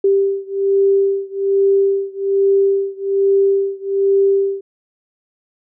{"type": "beating tone pair", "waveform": "sine", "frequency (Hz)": [392.9, 394.1], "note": ["G4", "G4"], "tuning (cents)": [4, 9], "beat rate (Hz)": 1.2, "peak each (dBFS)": [-15, -16], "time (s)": [0.04, 4.61], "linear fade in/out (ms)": 5, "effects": []}